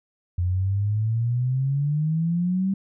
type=exponential sweep; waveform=sine; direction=up; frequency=87.31 to 196 Hz; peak=-20 dBFS; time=0.38-2.74 s; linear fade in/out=5 ms; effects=none